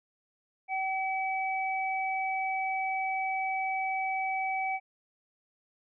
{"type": "tone pair together", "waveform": "sine", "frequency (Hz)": [764.4, 2288], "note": ["G5", "D7"], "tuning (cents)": [-44, -46], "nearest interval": "octave + perfect fifth", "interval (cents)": 1898, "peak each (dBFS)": [-30, -33], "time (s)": [0.68, 4.8], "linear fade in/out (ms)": 50, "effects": []}